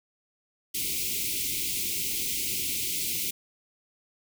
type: band-stop noise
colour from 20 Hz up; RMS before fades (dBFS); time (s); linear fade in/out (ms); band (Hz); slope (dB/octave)
white; -30; 0.74-3.31; 10; 430 to 2100; 96
effects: none